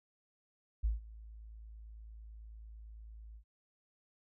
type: tone with ADSR envelope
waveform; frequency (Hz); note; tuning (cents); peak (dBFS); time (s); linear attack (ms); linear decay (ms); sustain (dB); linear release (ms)
sine; 54.5; A1; -16; -27; 0.83-3.44; 18; 150; -21; 81
effects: none